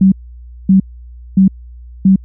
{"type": "tone bursts", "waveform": "sine", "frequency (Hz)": 191.4, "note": "G3", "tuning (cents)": -41, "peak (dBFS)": -4, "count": 4, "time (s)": [0.01, 2.16], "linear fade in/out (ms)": 5, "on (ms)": 110, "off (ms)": 570, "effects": ["added 60 Hz sine -31 dBFS peak until 2.24 s"]}